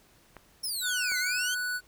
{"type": "clicks", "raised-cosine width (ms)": 0.5, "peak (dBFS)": -29, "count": 2, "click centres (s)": [0.367, 1.118]}
{"type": "exponential two-way sweep", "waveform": "20% pulse", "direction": "down then up", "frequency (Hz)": [5490, 2012, 3242], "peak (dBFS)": -25, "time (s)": [0.63, 1.55], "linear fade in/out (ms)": 10, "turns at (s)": 1.18}
{"type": "tone", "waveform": "square", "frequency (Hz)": 1480, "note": "F#6", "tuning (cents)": 0, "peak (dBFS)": -30, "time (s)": [0.81, 1.81], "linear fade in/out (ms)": 50}
{"effects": ["pink hiss -61 dBFS RMS until 1.87 s"]}